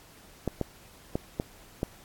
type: clicks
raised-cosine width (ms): 2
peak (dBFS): -14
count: 5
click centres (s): 0.477 / 0.613 / 1.155 / 1.399 / 1.831
effects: pink hiss -54 dBFS RMS until 2.04 s + AAC 64 kbps